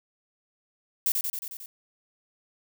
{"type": "noise with echo", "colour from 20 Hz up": "violet", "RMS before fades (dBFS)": -24, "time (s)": [1.06, 1.12], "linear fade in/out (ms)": 2, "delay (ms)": 90, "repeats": 6, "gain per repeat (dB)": -3, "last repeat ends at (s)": 1.66, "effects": []}